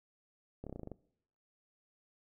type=slowing click train; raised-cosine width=2 ms; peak=-30 dBFS; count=9; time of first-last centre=0.64-0.917 s; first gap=27 ms; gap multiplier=1.07; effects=noise-tail reverb RT60 0.7 s tail -21 dB re dry